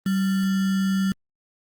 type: tone with sample-and-hold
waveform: sine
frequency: 192.1 Hz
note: G3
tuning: 35 cents flat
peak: -19 dBFS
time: 0.06-1.12 s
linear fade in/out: 2 ms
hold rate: 1575 Hz
effects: Opus 24 kbps